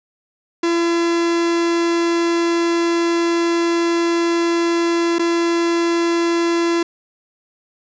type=tone with dropouts; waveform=45% pulse; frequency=338.9 Hz; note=E4; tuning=48 cents sharp; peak=-15 dBFS; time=0.63-6.83 s; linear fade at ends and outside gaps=5 ms; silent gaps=5.185-5.193 s; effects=resampled to 16000 Hz + 7-bit